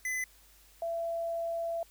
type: tone pair in turn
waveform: square / sine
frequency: 2017 / 670.8 Hz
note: B6 / E5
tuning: +36 / +30 cents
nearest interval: octave + perfect fifth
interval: 1906 cents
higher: first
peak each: -32 / -31 dBFS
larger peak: second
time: 0.05-0.24 / 0.82-1.83 s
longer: second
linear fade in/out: 2 ms
effects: added 50 Hz sine -62 dBFS peak until 1.9 s + white hiss -61 dBFS RMS until 1.9 s

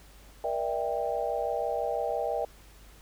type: chord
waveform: sine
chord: E half-diminished seventh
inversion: second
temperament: just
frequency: 474.7 / 593.3 / 659.3 / 791.1 Hz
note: Bb4 / D5 / E5 / G5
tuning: +31 / +18 / 0 / +16 cents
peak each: -33 dBFS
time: 0.44-2.45 s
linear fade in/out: 2 ms
effects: added 50 Hz sine -52 dBFS peak until 3.01 s + pink hiss -56 dBFS RMS until 3.01 s

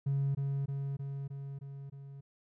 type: tone with echo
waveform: triangle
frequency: 138.59 Hz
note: C#3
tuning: in tune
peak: -25 dBFS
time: 0.06-0.35 s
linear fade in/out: 10 ms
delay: 310 ms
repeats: 6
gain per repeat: -3 dB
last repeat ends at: 2.21 s
effects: tanh soft clip ceiling -24 dBFS

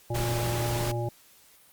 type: harmonic tone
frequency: 118.1 Hz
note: A#2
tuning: 23 cents sharp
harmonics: 1 / 3 / 5 / 7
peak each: -29 / -34 / -36 / -37 dBFS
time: 0.1-1.09 s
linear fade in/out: 5 ms
type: noise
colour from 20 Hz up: pink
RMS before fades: -33 dBFS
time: 0.14-0.92 s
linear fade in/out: 10 ms
effects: white hiss -57 dBFS RMS until 1.72 s + Opus 48 kbps

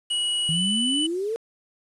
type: tone with pitch glide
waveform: square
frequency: 2918 to 2984 Hz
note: F#7 to F#7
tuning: -25 to +14 cents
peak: -23 dBFS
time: 0.1-1.07 s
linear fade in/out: 10 ms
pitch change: +39 cents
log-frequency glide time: 0.49-0.59 s
type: exponential sweep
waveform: sine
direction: up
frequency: 156.4 to 466.2 Hz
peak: -24 dBFS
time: 0.49-1.36 s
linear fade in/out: 0 ms
effects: resampled to 24000 Hz + 8-bit

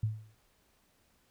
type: tone with exponential decay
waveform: sine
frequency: 108.6 Hz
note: A2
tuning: 22 cents flat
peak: -25 dBFS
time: 0.03-0.35 s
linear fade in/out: 5 ms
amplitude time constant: 69 ms
effects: pink hiss -70 dBFS RMS until 1.3 s

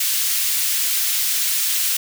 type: high-pass noise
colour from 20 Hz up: white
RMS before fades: -20 dBFS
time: 0-1.97 s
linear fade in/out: 5 ms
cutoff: 2300 Hz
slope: 12 dB/octave
effects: none

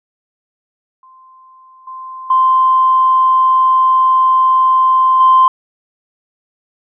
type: tone with level steps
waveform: sine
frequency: 1041 Hz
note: C6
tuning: 9 cents flat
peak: -40 / -26 / -7 / -4 dBFS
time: 1.03-5.48 s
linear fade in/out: 2 ms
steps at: 1.87 / 2.3 / 5.2 s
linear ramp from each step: 5 ms
effects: tanh soft clip ceiling 0 dBFS

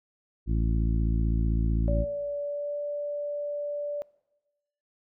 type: harmonic tone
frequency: 55.7 Hz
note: A1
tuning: 22 cents sharp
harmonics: 1 / 2 / 3 / 4 / 5 / 6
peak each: -24 / -30 / -34 / -36 / -38 / -40 dBFS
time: 0.46-2.06 s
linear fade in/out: 50 ms
type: tone with pitch glide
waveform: sine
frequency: 577 to 583 Hz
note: D5 to D5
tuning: -31 to -13 cents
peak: -29 dBFS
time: 1.88-4.02 s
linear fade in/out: 0 ms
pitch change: +18 cents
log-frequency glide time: 2.4-2.77 s
effects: noise-tail reverb RT60 1.0 s tail -22 dB re dry

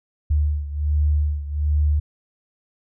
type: beating tone pair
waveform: sine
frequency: 74 / 75.3 Hz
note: D2 / D2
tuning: +14 / +44 cents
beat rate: 1.3 Hz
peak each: -19 / -23 dBFS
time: 0.3-2 s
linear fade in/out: 10 ms
effects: none

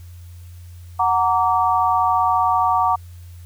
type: chord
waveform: sine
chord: Gb augmented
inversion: none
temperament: just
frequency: 740 / 925 / 1156.2 Hz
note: Gb5 / Bb5 / D6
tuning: 0 / -14 / -27 cents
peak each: -19 dBFS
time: 0.99-2.96 s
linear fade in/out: 10 ms
effects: added 87 Hz sine -36 dBFS peak until 3.45 s + white hiss -54 dBFS RMS until 3.45 s

